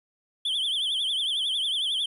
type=tone with vibrato; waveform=triangle; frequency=3279 Hz; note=G#7; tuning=23 cents flat; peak=-23 dBFS; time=0.45-2.06 s; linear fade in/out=5 ms; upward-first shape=triangle; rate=11 Hz; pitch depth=160 cents each way; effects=resampled to 32000 Hz + 10-bit